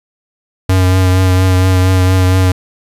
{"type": "tone with vibrato", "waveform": "square", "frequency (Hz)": 92.8, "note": "F#2", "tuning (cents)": 6, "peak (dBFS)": -8, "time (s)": [0.69, 2.52], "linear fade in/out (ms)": 5, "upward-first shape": "triangle", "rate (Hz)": 4.3, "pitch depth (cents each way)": 26, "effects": ["resampled to 32000 Hz", "7-bit"]}